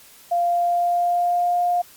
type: tone with pitch glide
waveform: sine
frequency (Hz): 695 to 706.7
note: F5 to F5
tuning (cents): -9 to +20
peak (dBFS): -17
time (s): 0.31-1.82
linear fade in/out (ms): 10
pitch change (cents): +29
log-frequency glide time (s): 0.41-1.61
effects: white hiss -48 dBFS RMS until 1.96 s + Opus 48 kbps